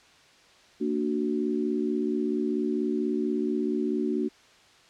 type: chord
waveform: sine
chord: Bb augmented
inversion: none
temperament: equal with one note detuned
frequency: 229.3 / 293.7 / 370 Hz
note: Bb3 / D4 / F#4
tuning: -28 / 0 / 0 cents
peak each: -29 dBFS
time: 0.8-4.29 s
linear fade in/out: 20 ms
effects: white hiss -56 dBFS RMS until 4.89 s + low-pass 5000 Hz 12 dB/octave